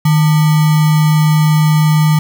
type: tone with sample-and-hold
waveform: sine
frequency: 154.3 Hz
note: D#3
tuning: 14 cents flat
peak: -7 dBFS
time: 0.05-2.19 s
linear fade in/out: 5 ms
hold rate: 1050 Hz
effects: none